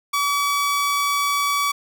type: tone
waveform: sawtooth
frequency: 1142 Hz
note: D6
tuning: 49 cents flat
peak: -15 dBFS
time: 0.13-1.72 s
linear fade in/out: 10 ms
effects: none